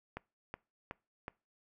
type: click train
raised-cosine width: 0.5 ms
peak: -25 dBFS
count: 4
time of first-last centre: 0.17-1.281 s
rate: 2.7 Hz
effects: noise-tail reverb RT60 0.3 s tail -24 dB re dry